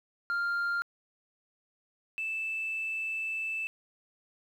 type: tone pair in turn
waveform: sine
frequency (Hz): 1396.9 / 2637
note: F6 / E7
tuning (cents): 0 / 0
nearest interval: major seventh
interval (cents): 1100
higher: second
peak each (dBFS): -25 / -30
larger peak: first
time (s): 0.3-0.82 / 2.18-3.67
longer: second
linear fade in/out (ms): 0
effects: tanh soft clip ceiling -27 dBFS + 10-bit